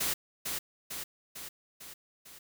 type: noise with echo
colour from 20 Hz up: white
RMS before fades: -31 dBFS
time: 0-0.14 s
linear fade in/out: 10 ms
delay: 450 ms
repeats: 5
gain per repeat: -4 dB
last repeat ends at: 2.39 s
effects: none

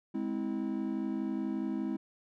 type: chord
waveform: triangle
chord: Ab augmented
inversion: none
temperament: just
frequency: 207.7 / 259.6 / 324.5 Hz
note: Ab3 / C4 / E4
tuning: 0 / -13 / -27 cents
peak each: -34 dBFS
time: 0.14-1.97 s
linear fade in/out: 10 ms
effects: none

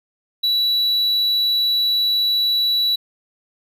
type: tone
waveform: triangle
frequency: 3933 Hz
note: B7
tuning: 8 cents flat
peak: -14 dBFS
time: 0.43-2.96 s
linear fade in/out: 10 ms
effects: none

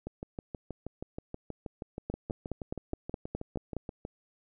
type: two click trains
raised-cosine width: 2 ms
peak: -20 / -24 dBFS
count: 9 / 26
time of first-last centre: 2.1-3.767 / 0.07-4.051 s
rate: 4.8 / 6.28 Hz
effects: none

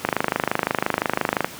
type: click train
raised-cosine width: 0.5 ms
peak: -3 dBFS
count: 37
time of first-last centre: 0.05-1.445 s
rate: 25.8 Hz
effects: pink hiss -37 dBFS RMS until 1.59 s + high-pass 150 Hz 12 dB/octave

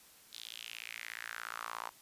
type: tone with high-pass filter sweep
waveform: sawtooth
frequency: 57 Hz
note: A#1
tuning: 38 cents flat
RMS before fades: -45 dBFS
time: 0.32-1.9 s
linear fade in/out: 20 ms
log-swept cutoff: 3900 to 940 Hz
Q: 3.8
effects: white hiss -60 dBFS RMS until 2.01 s + resampled to 32000 Hz

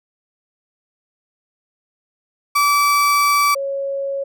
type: tone pair in turn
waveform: 35% pulse / sine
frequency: 1155 / 551.7 Hz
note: D6 / C#5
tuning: -29 / -8 cents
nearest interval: octave + minor second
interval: 1279 cents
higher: first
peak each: -11 / -20 dBFS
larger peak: first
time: 2.55-3.55 / 3.55-4.24 s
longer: first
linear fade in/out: 10 ms
effects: none

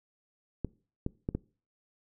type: clicks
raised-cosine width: 3 ms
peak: -18 dBFS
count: 4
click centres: 0.647 / 1.064 / 1.289 / 1.35 s
effects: noise-tail reverb RT60 0.4 s tail -23 dB re dry

